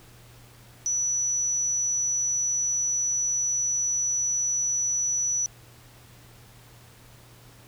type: tone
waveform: sine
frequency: 5920 Hz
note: F#8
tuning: in tune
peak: -23 dBFS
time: 0.86-5.46 s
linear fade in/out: 0 ms
effects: added 119 Hz sine -52 dBFS peak until 7.67 s + pink hiss -53 dBFS RMS until 7.67 s